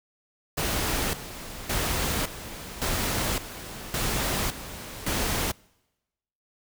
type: noise with tremolo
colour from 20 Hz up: pink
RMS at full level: -27 dBFS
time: 0.57-5.52 s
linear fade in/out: 10 ms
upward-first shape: square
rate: 0.89 Hz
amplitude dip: 75%
effects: noise-tail reverb RT60 1.0 s tail -26 dB re dry